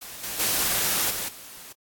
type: noise with level steps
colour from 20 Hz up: white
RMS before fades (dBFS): -39 / -32 / -24 / -30 / -43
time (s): 0.01-1.73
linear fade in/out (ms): 10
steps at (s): 0.23 / 0.39 / 1.1 / 1.28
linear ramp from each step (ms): 10
effects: AAC 64 kbps